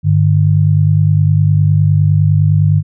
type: tone pair together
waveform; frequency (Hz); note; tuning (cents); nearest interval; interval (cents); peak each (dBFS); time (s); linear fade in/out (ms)
sine; 100.6 / 150.41; G2 / D3; +45 / +42; perfect fifth; 697; -10; 0.03-2.83; 50
effects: none